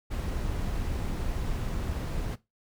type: noise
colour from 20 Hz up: brown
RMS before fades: -31 dBFS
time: 0.1-2.36 s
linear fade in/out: 20 ms
effects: noise-tail reverb RT60 0.2 s tail -17 dB re dry